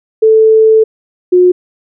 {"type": "tone pair in turn", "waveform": "sine", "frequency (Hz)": [440, 361.1], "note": ["A4", "F#4"], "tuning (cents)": [0, -42], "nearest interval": "minor third", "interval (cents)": 342, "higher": "first", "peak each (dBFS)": -3, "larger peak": "neither", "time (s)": [[0.22, 0.84], [1.32, 1.52]], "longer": "first", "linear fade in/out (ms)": 10, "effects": []}